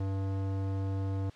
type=tone with tanh clipping; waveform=sine; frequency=96.9 Hz; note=G2; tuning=20 cents flat; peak=-32 dBFS; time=0-1.3 s; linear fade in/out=5 ms; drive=18 dB; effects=white hiss -57 dBFS RMS until 1.35 s + low-pass 4000 Hz 12 dB/octave